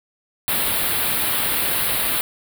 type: band-stop noise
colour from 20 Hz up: white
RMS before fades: -21 dBFS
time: 0.48-2.21 s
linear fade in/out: 0 ms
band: 4300 to 9200 Hz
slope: 48 dB/octave
effects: none